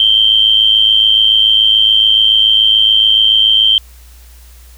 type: tone with amplitude modulation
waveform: sine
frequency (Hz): 3136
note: G7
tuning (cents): 0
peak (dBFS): -3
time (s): 0-3.78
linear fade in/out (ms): 2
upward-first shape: sine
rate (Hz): 107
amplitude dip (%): 70
effects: added 60 Hz sine -36 dBFS peak until 4.77 s + white hiss -45 dBFS RMS until 4.77 s

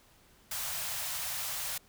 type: band-stop noise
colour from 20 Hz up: white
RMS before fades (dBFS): -36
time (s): 0.51-1.78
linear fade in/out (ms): 5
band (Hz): 160 to 560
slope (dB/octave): 48
effects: pink hiss -62 dBFS RMS until 1.88 s

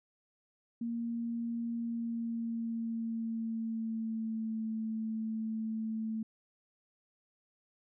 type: tone with pitch glide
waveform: sine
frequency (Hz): 233.1 to 221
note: A#3 to A3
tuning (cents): 0 to +8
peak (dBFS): -33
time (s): 0.81-6.23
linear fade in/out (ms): 5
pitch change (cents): -92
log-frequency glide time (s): 1.75-4.67
effects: none

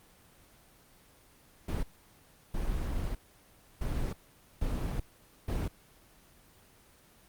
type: noise bursts at uneven times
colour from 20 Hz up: brown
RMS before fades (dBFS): -32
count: 5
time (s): 1.68-1.83 / 2.54-3.15 / 3.81-4.13 / 4.61-5 / 5.48-5.68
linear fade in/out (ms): 5
effects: pink hiss -60 dBFS RMS until 7.28 s + Opus 24 kbps

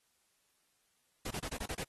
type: noise bursts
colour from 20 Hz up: pink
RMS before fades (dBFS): -40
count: 7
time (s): 1.25-1.834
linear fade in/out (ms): 5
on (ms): 56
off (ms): 32
effects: white hiss -75 dBFS RMS until 1.88 s + AAC 32 kbps

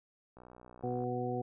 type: click train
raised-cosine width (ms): 1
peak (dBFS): -39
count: 42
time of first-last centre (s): 0.37-1.038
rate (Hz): 61.4
type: harmonic tone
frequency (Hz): 123.47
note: B2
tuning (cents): 0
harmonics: 1 / 2 / 3 / 4 / 6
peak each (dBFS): -39 / -39 / -39 / -39 / -39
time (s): 0.83-1.42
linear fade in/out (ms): 10
effects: none

